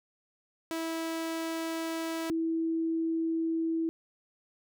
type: tone pair in turn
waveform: sawtooth / sine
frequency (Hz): 326.7 / 326.7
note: E4 / E4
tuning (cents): -15 / -15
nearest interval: unison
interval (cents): 0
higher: neither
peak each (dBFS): -28 / -27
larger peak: second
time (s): 0.71-2.3 / 2.3-3.89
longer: neither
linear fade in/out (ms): 0
effects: none